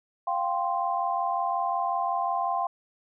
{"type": "chord", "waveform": "sine", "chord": "F suspended second", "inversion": "none", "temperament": "equal", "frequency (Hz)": [698.5, 784, 1046.5], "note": ["F5", "G5", "C6"], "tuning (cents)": [0, 0, 0], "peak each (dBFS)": -29, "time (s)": [0.27, 2.67], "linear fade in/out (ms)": 5, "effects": []}